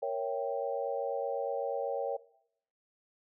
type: chord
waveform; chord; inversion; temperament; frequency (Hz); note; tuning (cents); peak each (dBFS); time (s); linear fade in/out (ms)
sine; A# diminished seventh; none; equal; 466.2 / 554.4 / 659.3 / 784; A#4 / C#5 / E5 / G5; 0 / 0 / 0 / 0; -36 / -34 / -40 / -38; 0.02-2.17; 10
effects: noise-tail reverb RT60 0.7 s tail -19 dB re dry